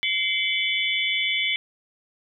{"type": "tone cluster", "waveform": "sine", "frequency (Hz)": [2086, 2280, 3023, 3445], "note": ["C7", "C#7", "F#7", "A7"], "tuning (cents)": [-6, 48, 36, -37], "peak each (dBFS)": -27, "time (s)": [0.03, 1.56], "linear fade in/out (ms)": 0, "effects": []}